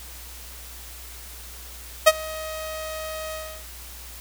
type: tone with ADSR envelope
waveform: sawtooth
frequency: 630 Hz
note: D#5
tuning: 21 cents sharp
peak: -4 dBFS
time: 2.06-3.65 s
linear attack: 16 ms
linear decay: 39 ms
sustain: -23 dB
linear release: 320 ms
effects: added 60 Hz sine -42 dBFS peak until 4.2 s + white hiss -42 dBFS RMS until 4.2 s